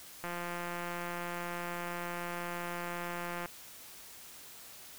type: click train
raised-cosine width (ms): 0.5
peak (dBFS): -24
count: 561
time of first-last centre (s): 0.24-3.458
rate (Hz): 174
effects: white hiss -51 dBFS RMS until 4.98 s